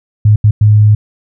sine tone bursts at uneven times, 105.8 Hz, G#2, 33 cents sharp, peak -3 dBFS, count 3, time 0.25-0.36 / 0.44-0.51 / 0.61-0.95 s, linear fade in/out 5 ms, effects none

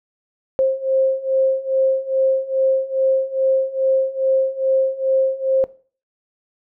sine beating tone pair, 529 / 531.4 Hz, C5 / C5, +19 / +27 cents, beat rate 2.4 Hz, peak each -20 / -17 dBFS, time 0.59-5.64 s, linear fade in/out 0 ms, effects noise-tail reverb RT60 0.4 s tail -19 dB re dry

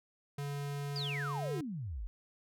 square tone with pitch glide, 142.6 to 145.51 Hz, C#3 to D3, +49 to -16 cents, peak -37 dBFS, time 0.38-1.61 s, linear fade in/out 5 ms, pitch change +35 cents, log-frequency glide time 1.37-1.49 s
sine exponential sweep, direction down, 5000 to 42.64 Hz, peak -37 dBFS, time 0.96-2.07 s, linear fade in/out 0 ms
effects none

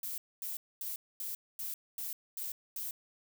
violet noise bursts, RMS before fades -39 dBFS, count 8, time 0.03-2.91 s, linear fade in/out 2 ms, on 150 ms, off 240 ms, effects none

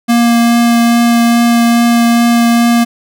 square tone with vibrato, 235 Hz, A#3, 14 cents sharp, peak -7 dBFS, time 0.08-2.85 s, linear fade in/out 20 ms, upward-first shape triangle, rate 2.4 Hz, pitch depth 9 cents each way, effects none

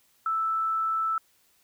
sine tone, 1318.5 Hz, E6, in tune, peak -24 dBFS, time 0.26-1.18 s, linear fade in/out 2 ms, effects white hiss -65 dBFS RMS until 1.63 s

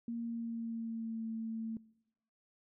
sine tone with pitch glide, 233.1 to 224.3 Hz, A#3 to A3, 0 to +34 cents, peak -36 dBFS, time 0.08-1.77 s, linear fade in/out 2 ms, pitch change -66 cents, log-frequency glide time 0.18-1.27 s, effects noise-tail reverb RT60 0.9 s tail -23 dB re dry

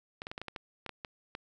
clicks, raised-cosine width 0.3 ms, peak -23 dBFS, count 11, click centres 0.219 / 0.269 / 0.315 / 0.379 / 0.416 / 0.483 / 0.562 / 0.863 / 0.893 / 1.048 / 1.351 s, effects none

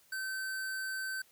square tone, 1540 Hz, G6, 31 cents flat, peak -36 dBFS, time 0.12-1.22 s, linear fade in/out 5 ms, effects white hiss -65 dBFS RMS until 1.31 s

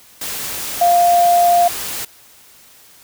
sine tone in noise, 698.5 Hz, F5, in tune, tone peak -9 dBFS, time 0.81-1.68 s, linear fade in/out 5 ms, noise white, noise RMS -25 dBFS, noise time 0.21-2.05 s, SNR +13 dB, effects white hiss -46 dBFS RMS until 3.03 s

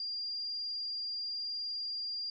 sine tone, 4793 Hz, D8, 34 cents sharp, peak -35 dBFS, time 0-2.3 s, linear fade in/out 2 ms, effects none

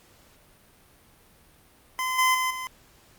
25% pulse tone with level steps, 1027 Hz, C6, 33 cents flat, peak -22 / -15 / -20 / -28 dBFS, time 1.99-2.67 s, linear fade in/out 0 ms, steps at 2.18 / 2.34 / 2.5 s, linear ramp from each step 10 ms, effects pink hiss -57 dBFS RMS until 3.18 s + Opus 48 kbps

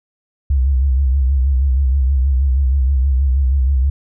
sine tone with vibrato, 66.6 Hz, C2, 31 cents sharp, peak -11 dBFS, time 0.5-3.9 s, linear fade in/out 5 ms, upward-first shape sine, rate 6.3 Hz, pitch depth 97 cents each way, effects none

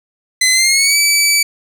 15% pulse tone with pitch glide, 2037 to 2300 Hz, C7 to D7, -47 to -37 cents, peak -3 dBFS, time 0.41-1.43 s, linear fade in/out 5 ms, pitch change +210 cents, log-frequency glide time 0.52-0.97 s, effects none

